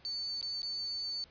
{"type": "tone with dropouts", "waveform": "sine", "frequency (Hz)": 4504, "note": "C#8", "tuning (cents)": 27, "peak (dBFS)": -34, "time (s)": [0.05, 1.24], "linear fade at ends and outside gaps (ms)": 0, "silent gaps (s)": [[0.412, 0.427], [0.619, 0.63]], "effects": ["pink hiss -61 dBFS RMS until 1.3 s", "resampled to 11025 Hz"]}